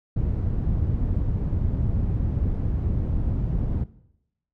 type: low-pass noise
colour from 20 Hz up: white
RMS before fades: -24 dBFS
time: 0.16-3.84 s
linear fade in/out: 5 ms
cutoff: 100 Hz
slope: 12 dB/octave
effects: noise-tail reverb RT60 0.8 s tail -18 dB re dry